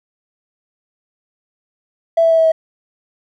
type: tone with pitch steps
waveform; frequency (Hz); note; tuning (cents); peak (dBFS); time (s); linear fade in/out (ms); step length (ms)
triangle; 663 / 658 / 653.1 / 648.2 / 643.4; E5 / E5 / E5 / E5 / E5; +10 / -3 / -16 / -29 / -42; -5; 2.17-2.52; 10; 70
effects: tanh soft clip ceiling -7 dBFS